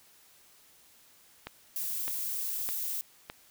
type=click train; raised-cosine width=0.3 ms; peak=-22 dBFS; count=4; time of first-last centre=1.47-3.299 s; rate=1.64 Hz
type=noise; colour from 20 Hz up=violet; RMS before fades=-34 dBFS; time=1.76-3.01 s; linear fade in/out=0 ms
effects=white hiss -60 dBFS RMS until 3.5 s